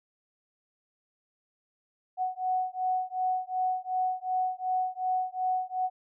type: beating tone pair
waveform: sine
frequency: 740 / 742.7 Hz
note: F#5 / F#5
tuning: 0 / +6 cents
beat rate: 2.7 Hz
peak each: -30 dBFS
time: 2.17-5.9 s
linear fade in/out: 50 ms
effects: none